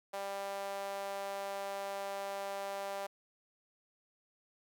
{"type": "tone with high-pass filter", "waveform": "sawtooth", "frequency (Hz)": 197.8, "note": "G3", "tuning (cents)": 16, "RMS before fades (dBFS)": -40, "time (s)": [0.13, 3.07], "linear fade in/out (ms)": 10, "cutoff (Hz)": 660, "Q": 3.6, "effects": []}